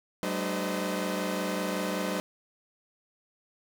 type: tone cluster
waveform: sawtooth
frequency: 190.3 / 215.6 / 299.6 / 511 / 627 Hz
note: F#3 / A3 / D4 / C5 / D#5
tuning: +49 / -35 / +35 / -41 / +13 cents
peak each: -29 / -35 / -32 / -31 / -34 dBFS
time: 0.23-2.2 s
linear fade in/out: 0 ms
effects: none